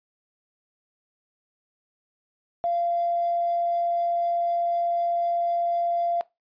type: tone with quantisation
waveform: sine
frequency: 689 Hz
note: F5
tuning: 24 cents flat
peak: -22 dBFS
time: 2.64-6.21 s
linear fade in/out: 0 ms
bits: 8
effects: noise-tail reverb RT60 0.2 s tail -19 dB re dry + resampled to 11025 Hz